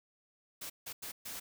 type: noise bursts at uneven times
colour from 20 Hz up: white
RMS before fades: -43 dBFS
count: 4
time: 0.61-0.7 / 0.86-0.93 / 1.02-1.12 / 1.25-1.4 s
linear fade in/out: 10 ms
effects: none